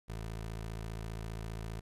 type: tone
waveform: 20% pulse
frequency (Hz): 55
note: A1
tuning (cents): 0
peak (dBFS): -34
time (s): 0.08-1.81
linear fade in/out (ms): 20
effects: resampled to 32000 Hz + 12-bit